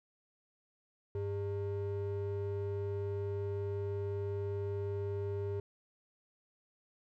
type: ring-modulated tone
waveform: triangle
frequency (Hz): 251.1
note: B3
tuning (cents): +29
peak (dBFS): -29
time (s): 1.15-5.6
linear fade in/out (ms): 2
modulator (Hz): 153
effects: none